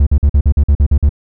triangle tone bursts, 71.4 Hz, D2, 48 cents flat, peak -4 dBFS, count 10, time 0-1.093 s, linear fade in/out 5 ms, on 67 ms, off 47 ms, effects none

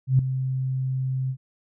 sine tone with ADSR envelope, 131 Hz, C3, 2 cents sharp, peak -12 dBFS, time 0.07-1.37 s, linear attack 120 ms, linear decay 3 ms, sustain -11 dB, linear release 73 ms, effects none

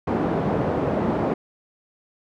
pink band-pass noise, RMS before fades -23 dBFS, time 0.07-1.34 s, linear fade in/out 5 ms, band 160 to 740 Hz, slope 12 dB/octave, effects none

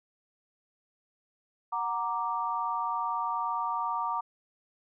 sine chord, Gb augmented, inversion none, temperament equal, 740 / 932.3 / 1174.7 Hz, Gb5 / Bb5 / D6, 0 / 0 / 0 cents, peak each -37 / -31 / -32 dBFS, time 1.72-4.21 s, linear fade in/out 10 ms, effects none

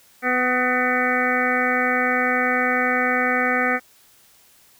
harmonic tone with a mistuned harmonic, 250 Hz, B3, 21 cents sharp, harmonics 1 / 2 / 3 / 5 / 6 / 7 / 8 / 9, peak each -26 / -26 / -26 / -26 / -26 / -26 / -26 / -26 dBFS, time 0.22-3.8 s, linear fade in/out 50 ms, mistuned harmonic 7, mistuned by +43 cents, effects white hiss -54 dBFS RMS until 4.79 s

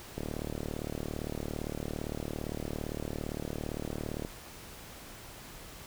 click train, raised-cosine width 2 ms, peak -22 dBFS, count 154, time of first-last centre 0.18-4.249 s, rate 37.6 Hz, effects pink hiss -48 dBFS RMS until 5.86 s

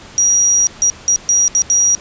sine tone bursts at uneven times, 5750 Hz, F8, 50 cents sharp, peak -9 dBFS, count 6, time 0.18-0.67 / 0.82-0.9 / 1.08-1.16 / 1.29-1.48 / 1.55-1.62 / 1.7-1.95 s, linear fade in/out 0 ms, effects pink hiss -37 dBFS RMS until 2 s + resampled to 16000 Hz

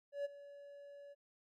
triangle tone with ADSR envelope, 569 Hz, C#5, 45 cents sharp, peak -33 dBFS, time 0.12-1.15 s, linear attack 130 ms, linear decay 20 ms, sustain -17 dB, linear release 30 ms, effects none

